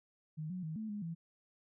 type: tone with pitch steps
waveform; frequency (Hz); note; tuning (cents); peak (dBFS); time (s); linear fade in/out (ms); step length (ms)
sine; 155.2 / 182.9 / 157.9 / 218.3 / 207.1 / 166.2; D#3 / F#3 / D#3 / A3 / G#3 / E3; -4 / -20 / +26 / -13 / -5 / +15; -38; 0.37-1.15; 20; 130
effects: none